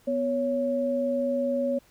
sine tone pair together, 248.1 / 557 Hz, B3 / C#5, +8 / +8 cents, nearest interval octave + major second, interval 1400 cents, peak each -28 / -25 dBFS, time 0.07-1.79 s, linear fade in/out 10 ms, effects pink hiss -60 dBFS RMS until 1.9 s

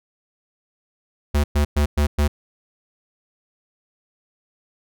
square tone bursts, 73.42 Hz, D2, in tune, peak -16 dBFS, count 5, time 1.34-2.28 s, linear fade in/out 10 ms, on 100 ms, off 110 ms, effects none

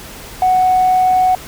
sine tone, 741 Hz, F#5, 2 cents sharp, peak -8 dBFS, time 0.42-1.35 s, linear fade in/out 2 ms, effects tanh soft clip ceiling -5 dBFS + pink hiss -33 dBFS RMS until 1.47 s

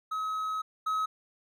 triangle tone pair in turn, 1278 / 1278 Hz, D#6 / D#6, +46 / +46 cents, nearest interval unison, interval 0 cents, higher neither, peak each -28 / -25 dBFS, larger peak second, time 0.11-0.62 / 0.86-1.06 s, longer first, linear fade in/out 10 ms, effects none

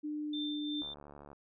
sine tone with pitch glide, 300 to 297.2 Hz, D4 to D4, +37 to +21 cents, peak -35 dBFS, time 0.03-0.83 s, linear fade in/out 20 ms, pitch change -16 cents, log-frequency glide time 0.23-0.45 s
sine tone with tremolo, 3570 Hz, A7, 24 cents sharp, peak -37 dBFS, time 0.33-0.94 s, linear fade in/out 5 ms, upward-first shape triangle, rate 2.7 Hz, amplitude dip 55%
click train, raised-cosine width 1 ms, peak -37 dBFS, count 38, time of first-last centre 0.82-1.33 s, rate 72.5 Hz
effects none

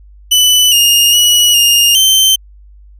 sawtooth tone with pitch steps, 2989 / 2838 / 2922 / 2831 / 3103 Hz, F#7 / F7 / F#7 / F7 / G7, +17 / +27 / -22 / +23 / -18 cents, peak -3 dBFS, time 0.31-2.36 s, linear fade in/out 10 ms, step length 410 ms, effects added 50 Hz sine -36 dBFS peak until 2.99 s

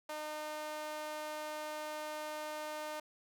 sawtooth tone with high-pass filter, 304.6 Hz, D#4, 37 cents flat, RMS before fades -42 dBFS, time 0.09-3 s, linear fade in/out 5 ms, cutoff 690 Hz, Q 1.9, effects none

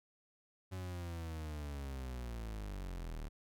40% pulse linear sweep, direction down, 94.1 to 36.71 Hz, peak -40 dBFS, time 0.71-3.29 s, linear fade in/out 20 ms, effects none

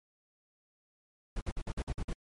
brown noise bursts, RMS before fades -34 dBFS, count 8, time 1.36-2.132 s, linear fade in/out 5 ms, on 51 ms, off 52 ms, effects MP3 48 kbps

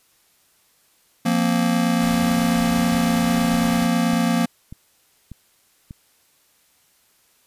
square chord, F suspended fourth, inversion none, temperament just, 174.61 / 232.8 / 261.9 Hz, F3 / Bb3 / C4, 0 / -2 / +2 cents, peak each -23 / -20 / -26 dBFS, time 1.25-4.46 s, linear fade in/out 10 ms
pink noise, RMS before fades -32 dBFS, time 2.01-3.86 s, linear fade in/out 5 ms
click train, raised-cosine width 5 ms, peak -23 dBFS, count 6, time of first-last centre 2.95-5.909 s, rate 1.69 Hz
effects white hiss -60 dBFS RMS until 7.46 s + resampled to 32000 Hz

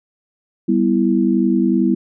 sine chord, E minor, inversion first, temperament equal, 196 / 246.9 / 329.6 Hz, G3 / B3 / E4, 0 / 0 / 0 cents, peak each -17 dBFS, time 0.68-1.95 s, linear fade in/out 10 ms, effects none

